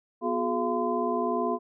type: tone cluster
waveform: sine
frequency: 246.6 / 362.6 / 423.8 / 687 / 1024 Hz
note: B3 / F#4 / G#4 / F5 / C6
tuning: -2 / -35 / +35 / -29 / -38 cents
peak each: -31 dBFS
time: 0.21-1.59 s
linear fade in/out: 50 ms
effects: none